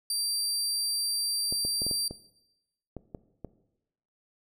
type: tone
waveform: 25% pulse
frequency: 4699 Hz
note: D8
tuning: in tune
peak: -23 dBFS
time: 0.1-2.08 s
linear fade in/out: 2 ms
type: clicks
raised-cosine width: 2 ms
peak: -24 dBFS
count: 9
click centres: 1.525 / 1.65 / 1.819 / 1.866 / 1.912 / 2.11 / 2.967 / 3.148 / 3.447 s
effects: noise-tail reverb RT60 0.9 s tail -17 dB re dry